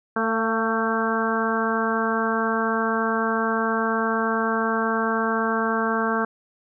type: harmonic tone with a mistuned harmonic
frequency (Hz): 223.8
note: A3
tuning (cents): +30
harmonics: 1 / 2 / 3 / 4 / 5 / 6 / 7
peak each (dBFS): -26 / -27 / -30 / -30 / -28 / -29 / -28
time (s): 0.16-6.25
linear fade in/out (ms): 5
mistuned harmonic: 3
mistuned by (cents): +24
effects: none